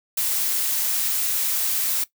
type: noise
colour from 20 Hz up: blue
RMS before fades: -23 dBFS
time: 0.17-2.04 s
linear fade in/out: 5 ms
effects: noise-tail reverb RT60 0.1 s tail -17 dB re dry